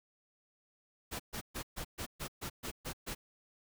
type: noise bursts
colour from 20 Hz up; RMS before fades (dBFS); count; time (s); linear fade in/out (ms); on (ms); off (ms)
pink; -40; 10; 1.11-3.15; 20; 87; 130
effects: none